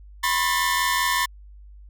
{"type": "tone cluster", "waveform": "sawtooth", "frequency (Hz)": [991, 1076, 1778], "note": ["B5", "C6", "A6"], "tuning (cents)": [6, 48, 18], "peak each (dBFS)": -21, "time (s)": [0.23, 1.26], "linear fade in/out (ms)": 10, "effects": ["added 50 Hz sine -42 dBFS peak until 1.89 s"]}